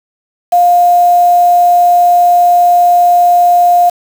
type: tone with quantisation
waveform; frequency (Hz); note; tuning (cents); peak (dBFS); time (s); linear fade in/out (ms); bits
sine; 705; F5; +16; -4; 0.52-3.9; 10; 4
effects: none